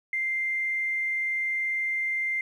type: tone with tanh clipping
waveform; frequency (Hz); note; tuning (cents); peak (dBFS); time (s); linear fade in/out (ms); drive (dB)
triangle; 2093; C7; 0; -25; 0.13-2.41; 2; 3
effects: none